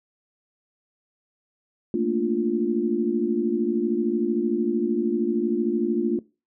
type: chord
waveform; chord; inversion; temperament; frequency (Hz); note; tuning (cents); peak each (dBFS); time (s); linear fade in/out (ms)
sine; Bb major seventh; third; equal; 220 / 233.1 / 293.7 / 349.2; A3 / Bb3 / D4 / F4; 0 / 0 / 0 / 0; -28 / -26 / -28 / -24; 1.94-6.19; 2
effects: noise-tail reverb RT60 0.3 s tail -21 dB re dry